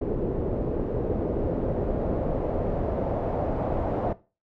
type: noise with low-pass filter sweep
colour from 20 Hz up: pink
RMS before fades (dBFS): -27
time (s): 0.01-4.13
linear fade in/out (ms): 5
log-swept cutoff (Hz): 420 to 690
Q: 2.2
effects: noise-tail reverb RT60 0.3 s tail -17 dB re dry